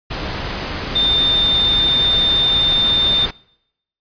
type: tone in noise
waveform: sine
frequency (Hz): 3606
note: A7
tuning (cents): +42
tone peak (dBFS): -13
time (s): 0.95-3.26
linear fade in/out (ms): 10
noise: pink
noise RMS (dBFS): -24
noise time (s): 0.1-3.31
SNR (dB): +8
effects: noise-tail reverb RT60 0.8 s tail -24 dB re dry + resampled to 11025 Hz